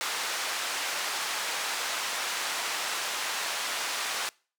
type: band-pass noise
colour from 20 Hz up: pink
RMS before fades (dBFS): -32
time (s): 0.01-4.29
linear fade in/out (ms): 0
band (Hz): 930 to 8500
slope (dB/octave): 12
effects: noise-tail reverb RT60 0.4 s tail -25 dB re dry